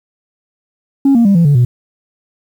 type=tone with pitch steps; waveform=sine; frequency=274.8 / 233.8 / 198.85 / 169.16 / 143.9 / 122.41 Hz; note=C#4 / A#3 / G3 / E3 / D3 / B2; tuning=-15 / +5 / +25 / +45 / -35 / -15 cents; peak=-4 dBFS; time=1.05-1.65 s; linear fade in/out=5 ms; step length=100 ms; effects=tanh soft clip ceiling -4 dBFS + 7-bit